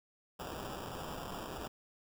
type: noise with sample-and-hold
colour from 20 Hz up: blue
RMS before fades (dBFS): -43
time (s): 0.39-1.68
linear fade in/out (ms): 10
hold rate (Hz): 2100
effects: none